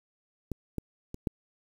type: clicks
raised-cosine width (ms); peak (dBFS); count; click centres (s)
3; -20 / -19 / -25 / -15; 4; 0.517 / 0.783 / 1.144 / 1.272
effects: 8-bit